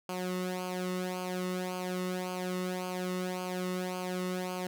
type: tone with flanger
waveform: sawtooth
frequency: 182.6 Hz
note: F#3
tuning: 23 cents flat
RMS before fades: -35 dBFS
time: 0.09-4.67 s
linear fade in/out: 2 ms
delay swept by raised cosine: 0.53 to 1.27 ms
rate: 1.8 Hz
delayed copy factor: -0.75
effects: none